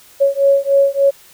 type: beating tone pair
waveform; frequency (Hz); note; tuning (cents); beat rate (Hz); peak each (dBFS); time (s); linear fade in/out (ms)
sine; 553 / 556.4; C#5 / C#5; -4 / +6; 3.4; -13; 0.2-1.11; 20
effects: white hiss -45 dBFS RMS until 1.33 s